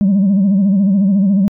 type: tone with vibrato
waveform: sine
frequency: 196 Hz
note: G3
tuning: in tune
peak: -7 dBFS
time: 0.01-1.48 s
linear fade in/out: 0 ms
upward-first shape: sine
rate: 14 Hz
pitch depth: 97 cents each way
effects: tanh soft clip ceiling -7 dBFS